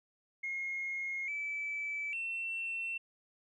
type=tone with pitch steps; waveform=sine; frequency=2151 / 2309 / 2699 Hz; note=C7 / D7 / E7; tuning=+47 / -30 / +40 cents; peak=-34 dBFS; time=0.43-2.98 s; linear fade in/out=10 ms; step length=850 ms; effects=tanh soft clip ceiling -30 dBFS